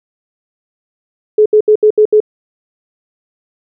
sine tone bursts, 426.4 Hz, G#4, 46 cents sharp, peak -4 dBFS, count 6, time 1.38-2.203 s, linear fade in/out 5 ms, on 78 ms, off 71 ms, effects none

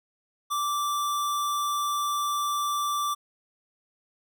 square tone, 1170 Hz, D6, 7 cents flat, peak -26 dBFS, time 0.5-3.15 s, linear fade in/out 20 ms, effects none

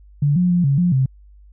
sine tone with pitch steps, 144.5 / 179.2 / 176 / 138.9 / 176.8 / 132 Hz, D3 / F3 / F3 / C#3 / F3 / C3, -28 / +45 / +14 / +4 / +22 / +16 cents, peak -13 dBFS, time 0.22-1.06 s, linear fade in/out 5 ms, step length 140 ms, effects added 50 Hz sine -43 dBFS peak until 1.52 s

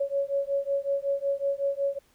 sine beating tone pair, 554.4 / 559.8 Hz, C#5 / C#5, 0 / +17 cents, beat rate 5.4 Hz, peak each -28 dBFS, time 0-1.99 s, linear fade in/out 10 ms, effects pink hiss -64 dBFS RMS until 2.14 s

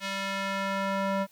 square tone with band-pass filter sweep, 195.4 Hz, G3, 5 cents flat, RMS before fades -30 dBFS, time 0-1.27 s, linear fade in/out 50 ms, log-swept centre 2900 to 770 Hz, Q 0.83, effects white hiss -61 dBFS RMS until 1.31 s

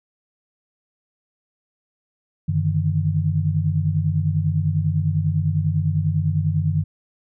sine tone cluster, 95.7 / 148.1 / 158.1 Hz, G2 / D3 / D#3, -41 / +15 / +28 cents, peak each -22 dBFS, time 2.48-6.84 s, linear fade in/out 10 ms, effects none

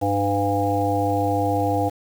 harmonic tone with a mistuned harmonic, 100 Hz, G2, 35 cents sharp, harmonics 1 / 3 / 5 / 7 / 8, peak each -25 / -25 / -25 / -25 / -25 dBFS, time 0.01-1.9 s, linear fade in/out 20 ms, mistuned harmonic 8, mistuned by +30 cents, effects 7-bit

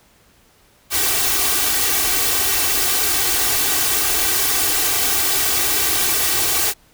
white noise with comb filter, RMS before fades -18 dBFS, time 0.9-6.74 s, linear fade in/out 50 ms, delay 2.6 ms, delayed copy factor +0.85, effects pink hiss -54 dBFS RMS until 6.93 s

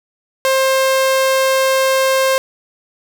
sawtooth tone, 530 Hz, C5, 22 cents sharp, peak -8 dBFS, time 0.45-2.38 s, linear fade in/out 0 ms, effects none

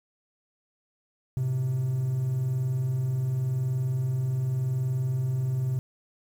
triangle tone pair together, 109.12 / 130 Hz, A2 / C3, -14 / -11 cents, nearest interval minor third, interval 303 cents, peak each -33 / -22 dBFS, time 1.37-5.79 s, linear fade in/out 0 ms, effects tanh soft clip ceiling -18 dBFS + 9-bit

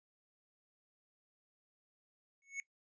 square tone with exponential growth, 2208 Hz, C#7, 7 cents flat, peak -36 dBFS, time 2.42-2.6 s, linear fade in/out 1 ms, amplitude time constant 37 ms, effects noise-tail reverb RT60 0.1 s tail -19 dB re dry + resampled to 16000 Hz

